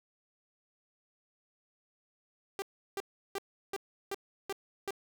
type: tone bursts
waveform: sawtooth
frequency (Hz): 394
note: G4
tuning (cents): +9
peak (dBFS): -30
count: 7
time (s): 2.59-4.907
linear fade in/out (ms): 0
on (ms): 31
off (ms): 350
effects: none